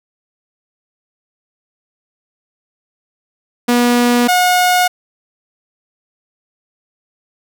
sawtooth tone pair in turn, 242 / 723.5 Hz, B3 / F#5, -35 / -39 cents, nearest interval octave + perfect fifth, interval 1896 cents, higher second, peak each -6 dBFS, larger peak neither, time 3.68-4.28 / 4.28-4.88 s, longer neither, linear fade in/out 10 ms, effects none

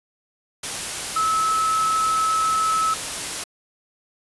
sine tone in noise, 1297 Hz, E6, 28 cents flat, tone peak -18 dBFS, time 1.16-2.94 s, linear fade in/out 5 ms, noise white, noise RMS -28 dBFS, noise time 0.63-3.44 s, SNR +7 dB, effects resampled to 24000 Hz

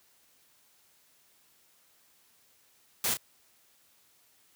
white noise with echo, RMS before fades -29 dBFS, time 3.04-3.14 s, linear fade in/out 2 ms, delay 31 ms, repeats 1, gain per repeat -8 dB, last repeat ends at 3.171 s, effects white hiss -65 dBFS RMS until 4.55 s + high-pass 60 Hz 12 dB/octave

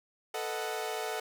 sawtooth chord, B dominant seventh, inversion third, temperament equal, 440 / 493.9 / 622.3 / 740 Hz, A4 / B4 / D#5 / F#5, 0 / 0 / 0 / 0 cents, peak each -33 / -39 / -37 / -34 dBFS, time 0.34-1.2 s, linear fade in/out 5 ms, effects none

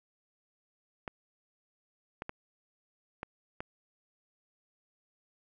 clicks, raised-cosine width 0.5 ms, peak -22 dBFS, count 5, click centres 1.078 / 2.221 / 2.294 / 3.231 / 3.605 s, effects none

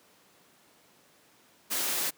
white noise, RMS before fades -30 dBFS, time 1.7-2.11 s, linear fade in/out 20 ms, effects pink hiss -61 dBFS RMS until 2.17 s + high-pass 200 Hz 12 dB/octave

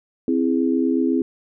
sine chord, C augmented, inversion none, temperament equal, 261.6 / 329.6 / 415.3 Hz, C4 / E4 / G#4, 0 / 0 / 0 cents, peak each -19 / -21 / -25 dBFS, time 0.28-1.22 s, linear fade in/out 2 ms, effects none

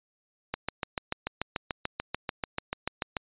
click train, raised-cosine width 0.3 ms, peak -13 dBFS, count 19, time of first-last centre 0.54-3.168 s, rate 6.85 Hz, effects resampled to 8000 Hz

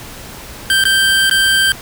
25% pulse tone with dropouts, 1568 Hz, G6, in tune, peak -6 dBFS, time 0.7-1.72 s, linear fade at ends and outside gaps 1 ms, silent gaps 0.839-0.853 / 1.297-1.311 s, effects pink hiss -32 dBFS RMS until 1.81 s

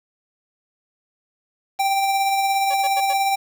square tone with tremolo, 784 Hz, G5, in tune, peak -17 dBFS, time 1.79-3.36 s, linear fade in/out 10 ms, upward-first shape sine, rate 17 Hz, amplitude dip 30%
click train, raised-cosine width 0.2 ms, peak -27 dBFS, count 5, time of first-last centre 1.79-2.795 s, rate 3.98 Hz
sawtooth tone bursts, 564 Hz, C#5, 30 cents sharp, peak -25 dBFS, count 4, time 2.7-3.138 s, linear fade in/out 10 ms, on 45 ms, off 86 ms
effects none

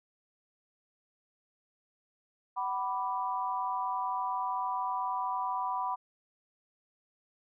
sine chord, B minor, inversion second, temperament equal with one note detuned, 756.4 / 987.8 / 1174.7 Hz, F#5 / B5 / D6, +38 / 0 / 0 cents, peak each -36 / -32 / -38 dBFS, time 2.56-5.96 s, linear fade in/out 20 ms, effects none

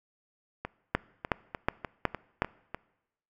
two click trains, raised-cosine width 0.5 ms, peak -19 / -9 dBFS, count 8 / 5, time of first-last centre 0.65-2.746 / 0.95-2.421 s, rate 3.34 / 2.72 Hz, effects noise-tail reverb RT60 0.9 s tail -22 dB re dry

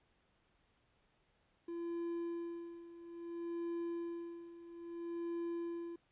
triangle tone with tremolo, 340 Hz, F4, 46 cents flat, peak -35 dBFS, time 1.68-5.96 s, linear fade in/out 5 ms, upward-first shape sine, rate 0.6 Hz, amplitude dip 80%, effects pink hiss -75 dBFS RMS until 6.11 s + resampled to 8000 Hz

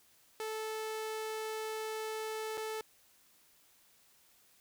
sawtooth tone with dropouts, 437.2 Hz, A4, 11 cents flat, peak -33 dBFS, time 0.4-2.81 s, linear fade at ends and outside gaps 1 ms, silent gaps 2.573-2.577 s, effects white hiss -66 dBFS RMS until 4.6 s

